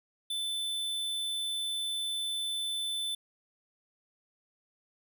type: tone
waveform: square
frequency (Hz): 3520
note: A7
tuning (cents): 0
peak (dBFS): -32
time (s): 0.3-3.15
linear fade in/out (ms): 5
effects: none